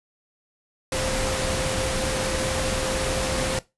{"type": "tone in noise", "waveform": "sine", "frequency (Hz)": 523.3, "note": "C5", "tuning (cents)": 0, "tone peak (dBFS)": -29, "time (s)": [0.92, 3.59], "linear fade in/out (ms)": 2, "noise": "pink", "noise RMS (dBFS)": -26, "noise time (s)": [0.92, 3.59], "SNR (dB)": -6, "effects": ["noise-tail reverb RT60 0.2 s tail -18 dB re dry", "resampled to 24000 Hz"]}